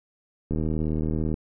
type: click train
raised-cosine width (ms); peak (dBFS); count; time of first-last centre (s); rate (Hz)
3; -15; 66; 0.51-1.341; 78.2
effects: none